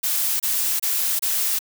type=noise bursts; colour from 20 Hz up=blue; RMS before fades=-22 dBFS; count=4; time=0.03-1.591 s; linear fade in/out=10 ms; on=370 ms; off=27 ms; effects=none

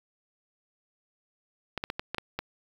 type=clicks; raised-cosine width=0.3 ms; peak=-15 dBFS; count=7; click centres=1.777 / 1.839 / 1.901 / 1.995 / 2.146 / 2.183 / 2.39 s; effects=7-bit

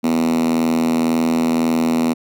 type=tone with high-pass filter; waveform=5% pulse; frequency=81.9 Hz; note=E2; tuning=11 cents flat; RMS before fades=-17 dBFS; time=0.03-2.14 s; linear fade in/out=20 ms; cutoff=230 Hz; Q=9.6; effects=none

